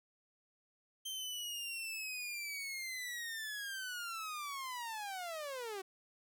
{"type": "linear sweep", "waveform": "sawtooth", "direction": "down", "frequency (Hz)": [3139, 370], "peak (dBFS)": -37, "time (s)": [1.05, 5.82], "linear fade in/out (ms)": 10, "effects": []}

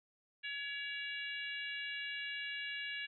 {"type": "harmonic tone with a mistuned harmonic", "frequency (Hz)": 562, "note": "C#5", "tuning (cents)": 24, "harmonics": [3, 4, 5, 6, 7], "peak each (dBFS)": [-43, -45, -44, -51, -53], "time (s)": [0.43, 3.07], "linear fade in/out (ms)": 20, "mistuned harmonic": 4, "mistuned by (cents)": 30, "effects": []}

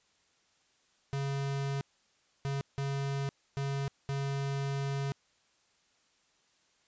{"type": "tone bursts at uneven times", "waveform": "square", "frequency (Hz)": 138.59, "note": "C#3", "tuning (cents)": 0, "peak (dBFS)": -32, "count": 5, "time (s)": [[1.13, 1.81], [2.45, 2.61], [2.78, 3.29], [3.57, 3.88], [4.09, 5.12]], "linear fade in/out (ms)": 0, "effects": ["white hiss -70 dBFS RMS until 6.87 s", "resampled to 16000 Hz"]}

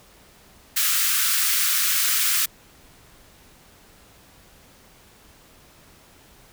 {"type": "high-pass noise", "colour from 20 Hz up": "white", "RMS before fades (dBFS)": -21, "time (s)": [0.76, 2.46], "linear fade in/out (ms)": 10, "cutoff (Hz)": 1200, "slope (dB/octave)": 48, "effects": ["pink hiss -52 dBFS RMS until 6.52 s"]}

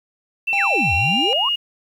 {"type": "tone with pitch glide", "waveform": "sine", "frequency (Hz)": [2683, 2859], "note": ["E7", "F7"], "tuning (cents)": [30, 40], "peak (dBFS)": -17, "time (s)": [0.47, 1.56], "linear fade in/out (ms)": 10, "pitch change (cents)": 110, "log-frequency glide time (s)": [0.81, 1.34]}
{"type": "tone", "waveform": "square", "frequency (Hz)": 796, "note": "G5", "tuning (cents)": 26, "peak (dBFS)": -23, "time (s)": [0.53, 1.33], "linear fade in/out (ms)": 0}
{"type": "exponential two-way sweep", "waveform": "sine", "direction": "down then up", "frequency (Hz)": [2794, 77, 1173], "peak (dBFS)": -21, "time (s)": [0.56, 1.49], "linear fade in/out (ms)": 5, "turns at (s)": 0.94}
{"effects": ["low-pass 6000 Hz 12 dB/octave", "8-bit"]}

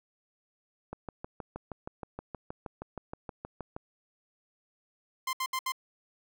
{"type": "click train", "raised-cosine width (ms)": 1, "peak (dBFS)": -24, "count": 19, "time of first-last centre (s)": [0.93, 3.765], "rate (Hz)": 6.35}
{"type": "tone bursts", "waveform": "sawtooth", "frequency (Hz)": 1044, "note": "C6", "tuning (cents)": -4, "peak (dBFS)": -26, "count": 4, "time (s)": [5.27, 5.721], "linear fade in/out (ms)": 5, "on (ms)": 61, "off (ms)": 69}
{"effects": []}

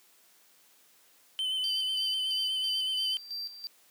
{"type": "tone with vibrato", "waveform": "triangle", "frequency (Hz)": 3055, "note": "G7", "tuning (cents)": -45, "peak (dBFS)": -27, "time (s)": [1.39, 3.17], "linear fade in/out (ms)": 0, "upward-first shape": "sine", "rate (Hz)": 8.1, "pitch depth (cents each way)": 29}
{"type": "tone with tremolo", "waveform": "triangle", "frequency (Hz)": 4699, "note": "D8", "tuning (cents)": 0, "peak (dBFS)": -33, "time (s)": [1.64, 3.67], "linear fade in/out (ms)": 0, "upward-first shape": "square", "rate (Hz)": 3, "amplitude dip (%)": 70}
{"effects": ["white hiss -62 dBFS RMS until 3.9 s", "high-pass 200 Hz 12 dB/octave"]}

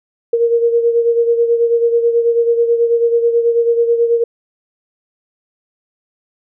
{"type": "beating tone pair", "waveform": "sine", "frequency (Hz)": [466.2, 475.4], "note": ["A#4", "A#4"], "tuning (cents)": [0, 34], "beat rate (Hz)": 9.2, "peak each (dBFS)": [-11, -18], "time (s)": [0.33, 4.24], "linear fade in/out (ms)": 5, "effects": []}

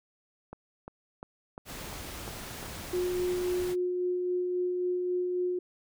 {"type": "click train", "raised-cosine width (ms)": 1, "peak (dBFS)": -27, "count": 7, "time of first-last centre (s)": [0.53, 2.628], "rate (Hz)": 2.86}
{"type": "noise", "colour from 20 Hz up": "pink", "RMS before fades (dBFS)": -41, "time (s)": [1.65, 3.76], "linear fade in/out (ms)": 50}
{"type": "tone with tremolo", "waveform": "sine", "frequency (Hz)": 360, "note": "F#4", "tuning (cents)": -47, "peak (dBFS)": -26, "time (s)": [2.93, 5.59], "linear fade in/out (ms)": 5, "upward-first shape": "sine", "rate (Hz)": 3.7, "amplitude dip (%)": 25}
{"effects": []}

